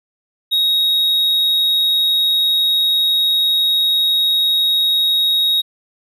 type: tone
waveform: triangle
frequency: 3774 Hz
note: A#7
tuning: 21 cents sharp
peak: -11 dBFS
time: 0.51-5.62 s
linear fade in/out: 20 ms
effects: none